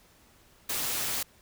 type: noise with amplitude modulation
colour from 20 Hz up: white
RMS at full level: -29 dBFS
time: 0.69-1.23 s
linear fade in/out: 5 ms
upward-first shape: sine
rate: 221 Hz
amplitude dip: 45%
effects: pink hiss -60 dBFS RMS until 1.41 s